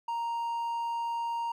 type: tone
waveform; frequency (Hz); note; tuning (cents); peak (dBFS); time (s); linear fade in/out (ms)
triangle; 932.3; A#5; 0; -28; 0.08-1.52; 5
effects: none

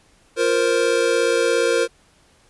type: chord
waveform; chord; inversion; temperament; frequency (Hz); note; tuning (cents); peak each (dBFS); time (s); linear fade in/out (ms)
square; F suspended fourth; none; equal; 349.2 / 466.2 / 523.3; F4 / Bb4 / C5; 0 / 0 / 0; -25 / -19 / -22; 0.36-1.88; 50
effects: pink hiss -56 dBFS RMS until 2.49 s + resampled to 24000 Hz

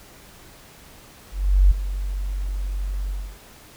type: tone with ADSR envelope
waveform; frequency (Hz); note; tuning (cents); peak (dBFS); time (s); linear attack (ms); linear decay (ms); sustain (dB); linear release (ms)
sine; 47.32; F#1; +40; -9; 1.31-3.38; 400; 9; -14; 270
effects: pink hiss -47 dBFS RMS until 3.76 s

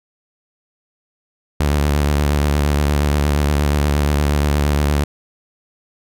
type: tone with vibrato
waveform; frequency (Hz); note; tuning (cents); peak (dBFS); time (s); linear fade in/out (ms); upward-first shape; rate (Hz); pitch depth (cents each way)
sawtooth; 72.9; D2; -12; -10; 1.6-5.04; 5; sine; 8.5; 44
effects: none

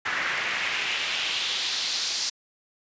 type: noise with band-pass filter sweep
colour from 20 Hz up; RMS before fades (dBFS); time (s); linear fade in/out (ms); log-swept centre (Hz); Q
pink; -28; 0.05-2.3; 10; 1700 to 5200; 2.2
effects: resampled to 16000 Hz

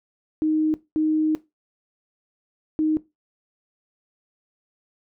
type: tone bursts at uneven times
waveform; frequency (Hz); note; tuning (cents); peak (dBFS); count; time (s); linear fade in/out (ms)
sine; 311.1; D#4; 0; -18; 3; 0.42-0.74 / 0.96-1.35 / 2.79-2.97; 0
effects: noise-tail reverb RT60 0.2 s tail -17 dB re dry

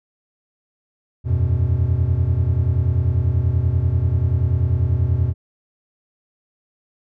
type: chord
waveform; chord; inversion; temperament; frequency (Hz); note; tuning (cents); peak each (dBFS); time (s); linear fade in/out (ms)
triangle; E suspended second; none; just; 82.41 / 92.71 / 123.61; E2 / F#2 / B2; 0 / +4 / +2; -18; 1.24-5.34; 50
effects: none

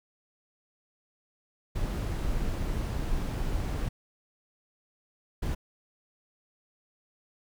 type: noise bursts at uneven times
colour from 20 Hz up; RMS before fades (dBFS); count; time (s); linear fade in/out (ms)
brown; -30; 2; 1.75-3.89 / 5.42-5.55; 10
effects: none

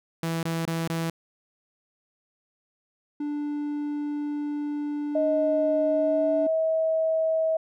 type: tone bursts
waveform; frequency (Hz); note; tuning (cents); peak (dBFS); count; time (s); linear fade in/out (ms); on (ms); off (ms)
sawtooth; 164.8; E3; 0; -22; 4; 0.23-1.099; 2; 200; 23
type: tone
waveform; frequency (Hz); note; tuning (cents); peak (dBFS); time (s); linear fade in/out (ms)
triangle; 293.7; D4; 0; -25; 3.2-6.47; 5
type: tone with pitch glide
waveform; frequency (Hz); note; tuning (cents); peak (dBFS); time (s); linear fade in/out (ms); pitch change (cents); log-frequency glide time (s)
sine; 625 to 642.6; D#5 to E5; +8 to -44; -21; 5.15-7.57; 5; +48; 5.84-6.35
effects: none

